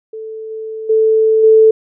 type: tone with level steps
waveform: sine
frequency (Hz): 440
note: A4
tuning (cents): 0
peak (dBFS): -24 / -22 / -8 / -4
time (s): 0.13-1.71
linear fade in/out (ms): 5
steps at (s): 0.5 / 0.89 / 1.43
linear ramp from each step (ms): 10
effects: none